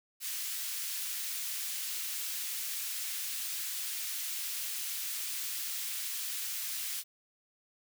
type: high-pass noise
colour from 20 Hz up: white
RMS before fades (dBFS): -37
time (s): 0.2-7.04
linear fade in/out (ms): 50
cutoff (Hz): 2100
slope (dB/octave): 12
effects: none